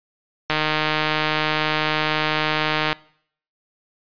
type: click train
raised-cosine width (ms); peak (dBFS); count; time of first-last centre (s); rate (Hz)
0.3; -4; 375; 0.5-2.929; 154
effects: noise-tail reverb RT60 0.6 s tail -22 dB re dry + resampled to 11025 Hz